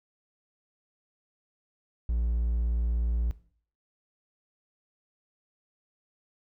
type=tone; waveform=triangle; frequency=58.27 Hz; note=A#1; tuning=in tune; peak=-23 dBFS; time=2.09-3.31 s; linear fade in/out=0 ms; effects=noise-tail reverb RT60 0.5 s tail -17 dB re dry